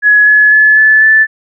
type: tone with pitch steps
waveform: sine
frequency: 1686 / 1702.6 / 1719.4 / 1736.4 / 1753.5 Hz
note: G#6 / G#6 / A6 / A6 / A6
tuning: +26 / +43 / -40 / -23 / -6 cents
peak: -3 dBFS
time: 0.02-1.27 s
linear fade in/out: 50 ms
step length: 250 ms
effects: none